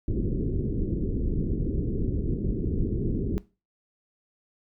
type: low-pass noise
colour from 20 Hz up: pink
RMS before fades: -27 dBFS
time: 0.08-3.38 s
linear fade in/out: 0 ms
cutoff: 420 Hz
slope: 48 dB/octave
effects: noise-tail reverb RT60 0.3 s tail -20 dB re dry